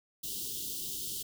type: band-stop noise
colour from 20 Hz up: white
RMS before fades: -38 dBFS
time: 0.23-1.23 s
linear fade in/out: 10 ms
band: 450 to 2900 Hz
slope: 96 dB/octave
effects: none